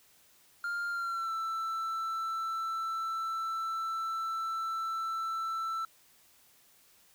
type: tone with pitch glide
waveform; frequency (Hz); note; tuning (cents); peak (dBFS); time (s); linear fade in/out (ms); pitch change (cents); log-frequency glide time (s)
triangle; 1400 to 1329.8; F6 to E6; +4 to +15; -30; 0.64-5.85; 2; -89; 0.9-1.33
effects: white hiss -63 dBFS RMS until 7.14 s